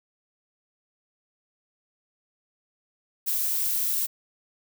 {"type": "noise", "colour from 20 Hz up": "violet", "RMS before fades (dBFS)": -26, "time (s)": [3.26, 4.07], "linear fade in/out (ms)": 20, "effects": []}